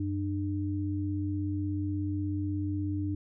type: tone pair together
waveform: sine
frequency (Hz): 94.5 / 300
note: F#2 / D4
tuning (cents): +37 / +37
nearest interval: octave + minor sixth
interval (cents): 2000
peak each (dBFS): -31 / -32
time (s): 0-3.15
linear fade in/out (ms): 5
effects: none